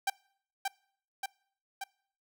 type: tone with echo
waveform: sawtooth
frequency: 784 Hz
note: G5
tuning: in tune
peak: -23 dBFS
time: 0.07-0.1 s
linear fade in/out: 5 ms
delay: 580 ms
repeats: 3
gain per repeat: -3 dB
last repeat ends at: 1.84 s
effects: noise-tail reverb RT60 0.6 s tail -25 dB re dry